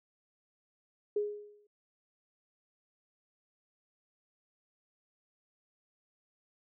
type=tone with exponential decay; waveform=sine; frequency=415.3 Hz; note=G#4; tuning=in tune; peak=-26 dBFS; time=1.16-1.67 s; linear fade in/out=5 ms; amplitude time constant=110 ms; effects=none